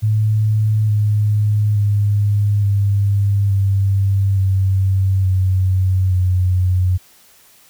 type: tone with pitch steps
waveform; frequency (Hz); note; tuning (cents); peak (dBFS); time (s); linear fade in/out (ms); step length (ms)
sine; 107.6 / 105.14 / 102.74 / 100.39 / 98.1 / 95.86 / 93.67 / 91.53; A2 / G#2 / G#2 / G2 / G2 / G2 / F#2 / F#2; -38 / +22 / -18 / +42 / +2 / -38 / +22 / -18; -12; 0.02-6.98; 20; 870
effects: white hiss -49 dBFS RMS until 7.69 s